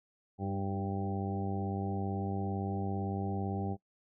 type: harmonic tone with a mistuned harmonic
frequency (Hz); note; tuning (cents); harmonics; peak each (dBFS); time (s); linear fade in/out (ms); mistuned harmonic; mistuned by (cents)
97.8; G2; -4; 1 / 2 / 3 / 4 / 5 / 6 / 7 / 8; -36 / -37 / -42 / -42 / -49 / -51 / -49 / -41; 0.38-3.77; 50; 3; +21
effects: noise-tail reverb RT60 0.1 s tail -19 dB re dry